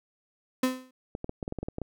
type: tone with exponential decay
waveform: 35% pulse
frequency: 256.9 Hz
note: C4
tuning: 32 cents flat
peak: -19 dBFS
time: 0.63-0.91 s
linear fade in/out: 5 ms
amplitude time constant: 60 ms
type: clicks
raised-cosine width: 2 ms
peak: -20 dBFS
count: 11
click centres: 1.151 / 1.244 / 1.294 / 1.428 / 1.479 / 1.524 / 1.587 / 1.63 / 1.685 / 1.784 / 1.817 s
effects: none